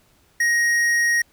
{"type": "tone with tanh clipping", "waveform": "sine", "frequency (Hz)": 1878, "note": "A#6", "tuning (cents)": 12, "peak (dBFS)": -18, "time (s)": [0.4, 1.22], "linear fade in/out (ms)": 5, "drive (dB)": 13, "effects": ["pink hiss -59 dBFS RMS until 1.32 s"]}